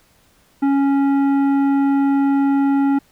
triangle tone with tanh clipping, 277.2 Hz, C#4, in tune, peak -15 dBFS, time 0.62-2.99 s, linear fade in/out 10 ms, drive 15 dB, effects pink hiss -56 dBFS RMS until 3.11 s

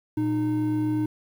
triangle tone pair together, 118.2 / 306.6 Hz, A#2 / D#4, +24 / -25 cents, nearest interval octave + perfect fourth, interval 1651 cents, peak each -27 / -21 dBFS, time 0.17-1.06 s, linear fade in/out 5 ms, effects 9-bit

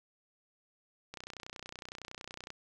click train, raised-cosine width 0.2 ms, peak -26 dBFS, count 43, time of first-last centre 1.14-2.504 s, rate 30.8 Hz, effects none

